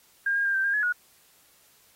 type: tone with pitch steps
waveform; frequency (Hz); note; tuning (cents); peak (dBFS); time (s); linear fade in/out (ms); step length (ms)
sine; 1609 / 1621 / 1599 / 1562 / 1608 / 1696 / 1453; G6 / G#6 / G6 / G6 / G6 / G#6 / F#6; +45 / -42 / +34 / -7 / +44 / +36 / -32; -22; 0.26-0.925; 5; 95
effects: white hiss -60 dBFS RMS until 1.95 s + AAC 48 kbps